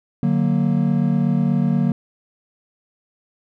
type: chord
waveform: triangle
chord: D augmented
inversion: none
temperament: equal with one note detuned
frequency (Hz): 148.45 / 185 / 233.1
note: D3 / F#3 / A#3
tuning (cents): +19 / 0 / 0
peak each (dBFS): -18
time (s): 0.23-1.92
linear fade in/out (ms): 2
effects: none